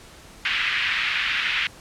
pink band-pass noise, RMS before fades -24 dBFS, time 0.45-1.67 s, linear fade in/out 2 ms, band 1700 to 3100 Hz, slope 24 dB/octave, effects pink hiss -46 dBFS RMS until 1.8 s + low-pass 10000 Hz 12 dB/octave

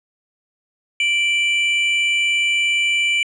triangle tone pair together, 2343 / 2960 Hz, D7 / F#7, -5 / 0 cents, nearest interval major third, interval 405 cents, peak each -15 / -20 dBFS, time 1-3.23 s, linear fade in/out 2 ms, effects resampled to 22050 Hz

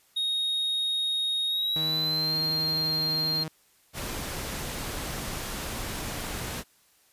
triangle tone with pitch glide, 3738 to 4196 Hz, A#7 to C8, +4 to +4 cents, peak -24 dBFS, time 0.16-3.44 s, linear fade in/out 10 ms, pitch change +200 cents, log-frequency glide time 1.47-2.35 s
sawtooth tone, 157.5 Hz, D#3, 21 cents sharp, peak -29 dBFS, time 1.76-3.48 s, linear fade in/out 0 ms
pink noise, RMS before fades -34 dBFS, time 3.93-6.64 s, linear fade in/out 50 ms
effects white hiss -63 dBFS RMS until 7.12 s + resampled to 32000 Hz

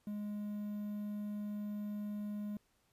triangle tone with quantisation, 207.7 Hz, G#3, in tune, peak -36 dBFS, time 0.07-2.57 s, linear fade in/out 2 ms, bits 11, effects pink hiss -75 dBFS RMS until 2.92 s + resampled to 32000 Hz

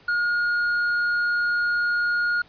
sine tone with tanh clipping, 1431 Hz, F6, 42 cents sharp, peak -21 dBFS, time 0.08-2.42 s, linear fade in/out 5 ms, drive 4 dB, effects pink hiss -53 dBFS RMS until 2.48 s + resampled to 11025 Hz

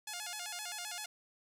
5% pulse tone with vibrato, 776 Hz, G5, 18 cents flat, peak -28 dBFS, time 0.07-1.06 s, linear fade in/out 5 ms, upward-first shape square, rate 7.7 Hz, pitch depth 160 cents each way, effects none

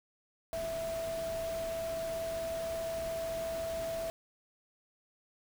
sine tone in noise, 659.3 Hz, E5, in tune, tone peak -34 dBFS, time 0.53-4.1 s, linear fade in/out 0 ms, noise pink, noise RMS -45 dBFS, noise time 0.53-4.1 s, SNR +8 dB, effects none

